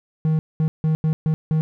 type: tone bursts at uneven times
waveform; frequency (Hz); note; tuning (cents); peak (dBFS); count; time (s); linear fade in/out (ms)
triangle; 157.3; D#3; +19; -14; 6; 0.25-0.39 / 0.6-0.68 / 0.84-0.95 / 1.04-1.13 / 1.26-1.34 / 1.51-1.61; 0
effects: none

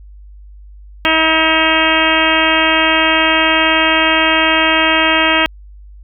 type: harmonic tone with a mistuned harmonic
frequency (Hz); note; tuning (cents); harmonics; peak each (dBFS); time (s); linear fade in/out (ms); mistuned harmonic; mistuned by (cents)
319.5; D#4; +46; 1 / 2 / 3 / 4 / 5 / 6 / 7 / 8 / 9 / 10; -19 / -19 / -19 / -19 / -19 / -19 / -19 / -19 / -19 / -19; 1.05-5.46; 0; 9; -38
effects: added 50 Hz sine -34 dBFS peak until 6.03 s

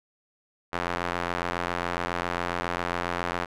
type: tone with band-pass filter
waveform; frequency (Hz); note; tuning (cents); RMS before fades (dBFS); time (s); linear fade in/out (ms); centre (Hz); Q
square; 43.65; F1; 0; -30; 0.72-3.46; 20; 1300; 0.89
effects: none

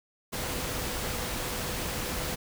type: tone in noise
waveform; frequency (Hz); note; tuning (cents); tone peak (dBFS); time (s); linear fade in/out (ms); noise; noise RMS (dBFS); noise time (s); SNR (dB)
sine; 499.1; B4; +18; -43; 0.32-2.36; 20; pink; -33; 0.32-2.36; -13
effects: none

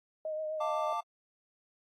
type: tone with vibrato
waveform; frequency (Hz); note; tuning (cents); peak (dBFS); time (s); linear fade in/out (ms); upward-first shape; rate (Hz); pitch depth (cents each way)
sine; 622; D#5; -1; -33; 0.25-0.93; 2; triangle; 7.8; 29
type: chord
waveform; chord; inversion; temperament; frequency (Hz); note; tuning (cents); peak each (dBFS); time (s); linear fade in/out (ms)
triangle; D minor; first; equal with one note detuned; 698.5 / 889.2 / 1174.7; F5 / A5 / D6; 0 / +18 / 0; -36 / -34 / -33; 0.6-1.01; 10
effects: AAC 48 kbps

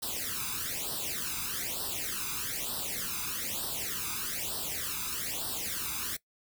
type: noise with flanger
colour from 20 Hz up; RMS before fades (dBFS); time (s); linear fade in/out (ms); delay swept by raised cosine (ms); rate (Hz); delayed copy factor
white; -35; 0.02-6.17; 10; 0.22 to 0.82; 1.1; +0.9
effects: noise-tail reverb RT60 0.1 s tail -20 dB re dry

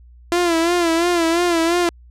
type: tone with vibrato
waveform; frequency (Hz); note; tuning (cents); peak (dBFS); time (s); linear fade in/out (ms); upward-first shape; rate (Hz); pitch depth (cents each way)
sawtooth; 339.9; F4; -47; -11; 0.32-1.89; 0; sine; 2.9; 70
effects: added 60 Hz sine -42 dBFS peak until 2.1 s + low-pass 10000 Hz 12 dB/octave

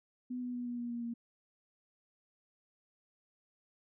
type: tone with pitch steps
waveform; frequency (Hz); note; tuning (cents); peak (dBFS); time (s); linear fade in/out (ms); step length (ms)
sine; 249.5 / 246.9 / 244.4 / 241.8 / 239.3 / 236.9 / 234.4; B3 / B3 / B3 / B3 / A#3 / A#3 / A#3; +18 / 0 / -18 / -36 / +46 / +28 / +10; -36; 0.3-1.14; 10; 120
effects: none

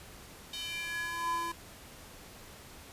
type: tone with high-pass filter sweep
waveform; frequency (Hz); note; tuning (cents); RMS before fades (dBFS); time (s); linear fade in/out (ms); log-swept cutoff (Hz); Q
square; 338; E4; +43; -36; 0.53-1.52; 5; 3500 to 710; 4.1
effects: pink hiss -51 dBFS RMS until 2.92 s + resampled to 32000 Hz

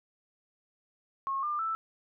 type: tone with pitch steps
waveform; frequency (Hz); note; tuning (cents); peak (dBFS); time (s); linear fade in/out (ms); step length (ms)
sine; 1086 / 1198.1 / 1321.7; C#6 / D6 / E6; -36 / +34 / +4; -29; 1.27-1.75; 0; 160
effects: none

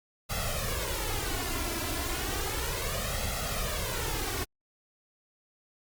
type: noise with flanger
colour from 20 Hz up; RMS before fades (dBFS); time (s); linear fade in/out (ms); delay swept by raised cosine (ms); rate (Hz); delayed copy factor
pink; -32; 0.29-4.45; 20; 1.5 to 3; 0.33; +0.8
effects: Opus 48 kbps

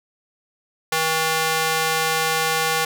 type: tone with high-pass filter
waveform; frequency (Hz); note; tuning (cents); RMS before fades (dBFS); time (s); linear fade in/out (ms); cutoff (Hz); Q
square; 160; D#3; +49; -21; 0.92-2.85; 5; 770; 0.65
effects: none

